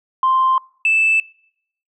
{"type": "tone pair in turn", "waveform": "sine", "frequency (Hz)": [1046, 2636], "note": ["C6", "E7"], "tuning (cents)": [-1, -1], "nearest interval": "octave + major third", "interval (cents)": 1600, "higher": "second", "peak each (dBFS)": -11, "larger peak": "neither", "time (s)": [[0.23, 0.58], [0.85, 1.2]], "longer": "neither", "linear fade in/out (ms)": 2, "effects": ["noise-tail reverb RT60 0.7 s tail -26 dB re dry", "tanh soft clip ceiling -8 dBFS"]}